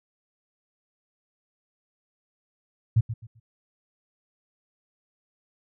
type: tone with echo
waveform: sine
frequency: 113.4 Hz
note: A#2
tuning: 47 cents flat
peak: -15 dBFS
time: 2.96-3.01 s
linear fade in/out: 10 ms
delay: 130 ms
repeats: 3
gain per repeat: -12 dB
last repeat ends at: 3.4 s
effects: none